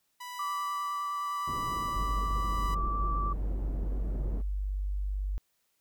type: tone with tremolo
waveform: sawtooth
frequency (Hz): 987.8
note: B5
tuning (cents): 0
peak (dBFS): -34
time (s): 0.2-2.75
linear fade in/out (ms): 10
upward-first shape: triangle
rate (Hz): 0.83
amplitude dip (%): 50
type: tone with vibrato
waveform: sine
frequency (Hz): 1164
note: D6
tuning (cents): -16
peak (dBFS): -31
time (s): 0.39-3.33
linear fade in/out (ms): 5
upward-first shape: triangle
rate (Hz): 9.8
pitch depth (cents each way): 16
type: low-pass noise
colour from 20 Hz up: pink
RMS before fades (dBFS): -40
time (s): 1.47-4.42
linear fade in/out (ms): 5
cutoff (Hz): 410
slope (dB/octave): 12
type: tone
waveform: sine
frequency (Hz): 49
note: G1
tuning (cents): 0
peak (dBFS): -29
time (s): 1.96-5.38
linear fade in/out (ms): 0
effects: white hiss -75 dBFS RMS until 5.8 s